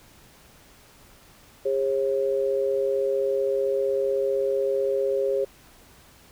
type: tone pair together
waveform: sine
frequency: 405.2 / 540.9 Hz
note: G#4 / C#5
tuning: -43 / -43 cents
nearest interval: perfect fourth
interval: 500 cents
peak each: -24 dBFS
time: 1.65-5.45 s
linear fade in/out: 10 ms
effects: pink hiss -53 dBFS RMS until 6.31 s